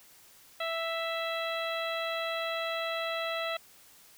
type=harmonic tone; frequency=660 Hz; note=E5; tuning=2 cents sharp; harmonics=1 / 2 / 3 / 4 / 5 / 6; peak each=-34 / -37 / -39 / -40 / -41 / -42 dBFS; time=0.6-3.57 s; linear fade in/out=5 ms; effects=white hiss -57 dBFS RMS until 4.17 s